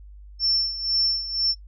sine tone with tremolo, 5390 Hz, E8, 38 cents sharp, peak -18 dBFS, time 0.39-1.55 s, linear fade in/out 50 ms, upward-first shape sine, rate 2 Hz, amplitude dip 75%, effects noise-tail reverb RT60 0.1 s tail -23 dB re dry + added 50 Hz sine -41 dBFS peak until 1.67 s

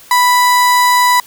35% pulse tone, 987.8 Hz, B5, in tune, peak -6 dBFS, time 0.11-1.2 s, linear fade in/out 2 ms, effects white hiss -40 dBFS RMS until 1.26 s

